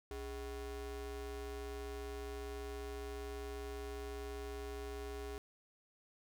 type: ring-modulated tone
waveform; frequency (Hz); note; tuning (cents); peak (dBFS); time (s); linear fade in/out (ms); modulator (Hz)
square; 174.4; F3; -2; -40; 0.11-5.38; 0; 237
effects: none